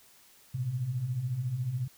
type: beating tone pair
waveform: sine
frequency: 114.2 / 128.2 Hz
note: A#2 / C3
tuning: -35 / -35 cents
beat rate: 14 Hz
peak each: -37 / -30 dBFS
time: 0.54-1.88 s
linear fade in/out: 10 ms
effects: white hiss -59 dBFS RMS until 1.97 s